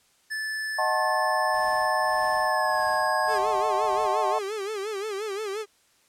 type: tone with pitch glide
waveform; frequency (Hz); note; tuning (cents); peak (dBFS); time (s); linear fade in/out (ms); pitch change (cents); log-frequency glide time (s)
square; 1745 to 1655.6; A6 to G#6; -15 to -6; -29; 0.3-3.39; 20; -91; 2.44-2.84
type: chord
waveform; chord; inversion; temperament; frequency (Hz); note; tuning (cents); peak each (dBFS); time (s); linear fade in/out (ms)
sine; D# diminished seventh; none; equal with one note detuned; 622.3 / 740 / 880 / 1074.1; D#5 / F#5 / A5 / C6; 0 / 0 / 0 / +45; -28; 0.78-4.39; 10
type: noise with tremolo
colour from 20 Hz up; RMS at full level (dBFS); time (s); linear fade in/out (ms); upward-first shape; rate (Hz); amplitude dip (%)
pink; -48; 1.54-4.07; 0; sine; 1.7; 70
type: tone with vibrato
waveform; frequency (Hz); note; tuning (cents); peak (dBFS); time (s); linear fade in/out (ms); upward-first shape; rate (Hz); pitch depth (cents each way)
45% pulse; 412.2; G#4; -13; -29; 3.27-5.66; 50; sine; 5.7; 120
effects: white hiss -63 dBFS RMS until 6.08 s + low-pass 10000 Hz 12 dB/octave